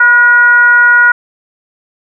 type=tone with frequency modulation; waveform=sine; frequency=1445 Hz; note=F#6; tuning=41 cents flat; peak=-3 dBFS; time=0-1.12 s; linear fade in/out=5 ms; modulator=465 Hz; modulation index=0.47; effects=none